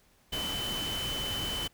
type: tone in noise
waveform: sine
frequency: 3036 Hz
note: F#7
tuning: 44 cents sharp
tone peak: -33 dBFS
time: 0.32-1.68 s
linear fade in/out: 10 ms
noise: pink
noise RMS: -37 dBFS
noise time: 0.32-1.68 s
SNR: +1 dB
effects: pink hiss -65 dBFS RMS until 1.73 s